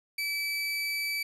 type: tone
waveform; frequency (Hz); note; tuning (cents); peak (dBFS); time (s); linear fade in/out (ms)
30% pulse; 2306; D7; -32; -27; 0.18-1.23; 5
effects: resampled to 32000 Hz + 10-bit